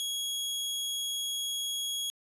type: tone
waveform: sawtooth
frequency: 3322 Hz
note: G#7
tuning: in tune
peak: -28 dBFS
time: 0-2.1 s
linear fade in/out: 0 ms
effects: resampled to 32000 Hz